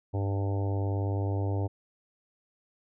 harmonic tone, 99 Hz, G2, 18 cents sharp, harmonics 1 / 3 / 4 / 5 / 6 / 7 / 8 / 9, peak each -27 / -37 / -39 / -41 / -43 / -44 / -45 / -46 dBFS, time 0.13-1.68 s, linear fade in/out 20 ms, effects none

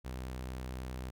sawtooth tone, 63.6 Hz, C2, 48 cents flat, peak -35 dBFS, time 0.04-1.11 s, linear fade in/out 20 ms, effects none

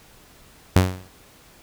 sawtooth tone with exponential decay, 92.5 Hz, F#2, in tune, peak -6 dBFS, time 0.76-1.08 s, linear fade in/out 0 ms, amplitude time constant 69 ms, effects pink hiss -51 dBFS RMS until 1.62 s

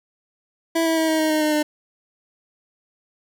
25% pulse tone with pitch steps, 329.4 / 325.2 / 321.1 / 317.1 / 313.1 / 309.1 / 305.2 / 301.4 Hz, E4 / E4 / E4 / D#4 / D#4 / D#4 / D#4 / D4, -1 / -23 / -45 / +33 / +11 / -11 / -33 / +45 cents, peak -14 dBFS, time 0.75-1.63 s, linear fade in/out 10 ms, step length 110 ms, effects none

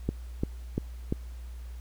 click train, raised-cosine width 3 ms, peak -14 dBFS, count 4, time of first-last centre 0.09-1.124 s, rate 2.9 Hz, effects added 60 Hz sine -38 dBFS peak until 1.8 s + pink hiss -58 dBFS RMS until 1.8 s

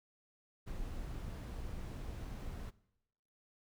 brown noise, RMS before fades -43 dBFS, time 0.66-2.71 s, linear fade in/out 20 ms, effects noise-tail reverb RT60 0.9 s tail -21 dB re dry

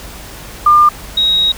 sine tone pair in turn, 1200 / 3795 Hz, D6 / A#7, +37 / +30 cents, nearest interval octave + minor sixth, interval 1993 cents, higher second, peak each -4 / -9 dBFS, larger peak first, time 0.66-0.89 / 1.17-1.52 s, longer second, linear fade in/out 5 ms, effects added 50 Hz sine -34 dBFS peak until 1.57 s + pink hiss -32 dBFS RMS until 1.57 s

